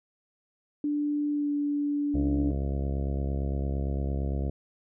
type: tone with pitch glide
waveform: sine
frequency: 293.7 to 290 Hz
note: D4 to D4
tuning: 0 to -22 cents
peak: -25 dBFS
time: 0.84-2.51 s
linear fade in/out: 2 ms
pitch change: -22 cents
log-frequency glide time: 1.31-1.51 s
type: harmonic tone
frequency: 68.8 Hz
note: C#2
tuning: 12 cents flat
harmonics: 1 / 2 / 3 / 4 / 5 / 6 / 7 / 8 / 9 / 10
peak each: -28 / -34 / -38 / -40 / -42 / -44 / -45 / -46 / -47 / -48 dBFS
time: 2.14-4.5 s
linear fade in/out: 5 ms
effects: none